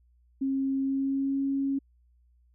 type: tone with pitch glide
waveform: sine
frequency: 270 to 274.2 Hz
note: C#4 to C#4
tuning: -45 to -19 cents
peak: -25 dBFS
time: 0.41-1.79 s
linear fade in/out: 10 ms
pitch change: +26 cents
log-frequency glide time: 0.81-1.41 s
effects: added 60 Hz sine -60 dBFS peak until 2.54 s